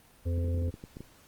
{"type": "harmonic tone", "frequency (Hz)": 85.6, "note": "F2", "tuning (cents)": -34, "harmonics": [1, 3, 5, 6], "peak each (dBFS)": [-27, -39, -44, -41], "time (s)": [0.25, 0.71], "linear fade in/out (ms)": 20}
{"type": "clicks", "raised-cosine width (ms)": 3, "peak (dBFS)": -29, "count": 11, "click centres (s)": [0.38, 0.445, 0.482, 0.546, 0.577, 0.621, 0.68, 0.741, 0.839, 0.969, 1.006]}
{"effects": ["pink hiss -59 dBFS RMS until 1.27 s", "Opus 32 kbps"]}